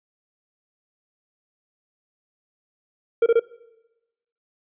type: tone bursts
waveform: triangle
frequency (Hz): 462.4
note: A#4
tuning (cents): -14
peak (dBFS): -11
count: 3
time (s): 3.22-3.396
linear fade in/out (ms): 5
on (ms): 42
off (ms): 25
effects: noise-tail reverb RT60 1.0 s tail -21 dB re dry + resampled to 8000 Hz